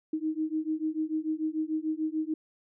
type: beating tone pair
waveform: sine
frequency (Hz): 310 / 316.8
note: D#4 / D#4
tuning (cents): -6 / +31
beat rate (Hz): 6.8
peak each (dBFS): -31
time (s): 0.13-2.34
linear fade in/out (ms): 5
effects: none